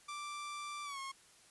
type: tone with pitch glide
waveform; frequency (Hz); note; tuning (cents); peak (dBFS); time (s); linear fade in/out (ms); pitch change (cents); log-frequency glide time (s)
sawtooth; 1174.7 to 1083.4; D6 to C#6; 0 to -40; -38; 0.08-1.12; 10; -140; 0.84-0.99
effects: white hiss -63 dBFS RMS until 1.5 s + resampled to 24000 Hz